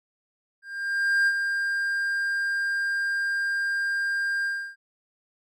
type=tone with ADSR envelope; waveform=triangle; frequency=1600 Hz; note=G6; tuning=35 cents sharp; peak=-16 dBFS; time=0.62-4.76 s; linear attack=650 ms; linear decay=51 ms; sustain=-6 dB; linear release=310 ms; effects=none